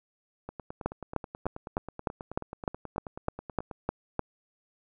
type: two click trains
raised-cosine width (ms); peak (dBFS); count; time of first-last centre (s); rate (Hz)
1; -24 / -13; 31 / 12; 0.49-3.712 / 0.86-4.193; 9.31 / 3.3
effects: none